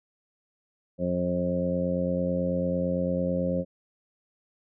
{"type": "harmonic tone with a mistuned harmonic", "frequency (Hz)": 89, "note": "F2", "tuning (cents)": 33, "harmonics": [1, 2, 3, 4, 5, 6, 7], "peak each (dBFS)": [-37, -28, -33, -40, -40, -28, -39], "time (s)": [0.98, 3.65], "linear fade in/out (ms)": 50, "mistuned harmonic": 1, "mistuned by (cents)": -18, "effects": []}